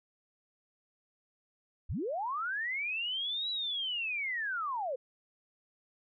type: linear two-way sweep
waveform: sine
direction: up then down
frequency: 34.65 to 3951 to 479.2 Hz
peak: -32 dBFS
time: 1.89-4.96 s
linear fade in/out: 10 ms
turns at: 3.5 s
effects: none